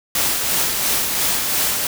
white noise with tremolo, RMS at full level -18 dBFS, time 0.15-1.87 s, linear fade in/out 2 ms, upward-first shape sine, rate 2.9 Hz, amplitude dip 35%, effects none

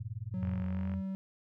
sine tone with tremolo, 110 Hz, A2, in tune, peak -33 dBFS, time 0-0.64 s, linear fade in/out 10 ms, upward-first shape sine, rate 19 Hz, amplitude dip 100%
triangle tone with pitch glide, 185 to 191.52 Hz, F#3 to G3, 0 to -40 cents, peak -32 dBFS, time 0.34-1.15 s, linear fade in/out 0 ms, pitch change +60 cents, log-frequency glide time 0.68-0.91 s
sine tone with vibrato, 87.31 Hz, F2, in tune, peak -35 dBFS, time 0.39-1.03 s, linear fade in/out 50 ms, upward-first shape sine, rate 18 Hz, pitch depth 42 cents each way
click train, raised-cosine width 0.5 ms, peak -34 dBFS, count 25, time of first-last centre 0.43-0.938 s, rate 47.2 Hz
effects none

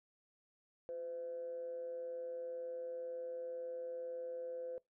sine tone with amplitude modulation, 509 Hz, C5, 48 cents flat, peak -38 dBFS, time 0.89-4.78 s, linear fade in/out 0 ms, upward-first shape sine, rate 156 Hz, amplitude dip 50%, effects noise-tail reverb RT60 0.2 s tail -24 dB re dry + tanh soft clip ceiling -34 dBFS

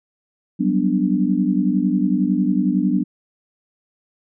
sine chord, G major seventh, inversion third, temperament equal, 185 / 196 / 246.9 / 293.7 Hz, F#3 / G3 / B3 / D4, 0 / 0 / 0 / 0 cents, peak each -21 dBFS, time 0.59-3.04 s, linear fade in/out 20 ms, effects none

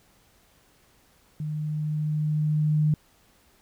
sine tone with level ramp, 152.3 Hz, D#3, 37 cents flat, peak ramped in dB -28 to -18 dBFS, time 1.4-2.94 s, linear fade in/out 2 ms, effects pink hiss -61 dBFS RMS until 3.61 s

